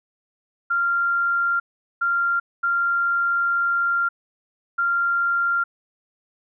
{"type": "tone bursts at uneven times", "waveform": "sine", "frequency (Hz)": 1388, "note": "F6", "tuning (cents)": -11, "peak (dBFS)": -18, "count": 4, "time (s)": [[0.7, 1.6], [2.01, 2.4], [2.63, 4.09], [4.78, 5.64]], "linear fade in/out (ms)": 10, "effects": []}